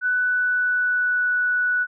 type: tone with pitch glide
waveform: sine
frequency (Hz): 1491 to 1477.3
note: F#6 to F#6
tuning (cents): +13 to -3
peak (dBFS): -18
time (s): 0.01-1.87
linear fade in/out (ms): 50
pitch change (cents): -16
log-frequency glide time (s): 0.17-1.31
effects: none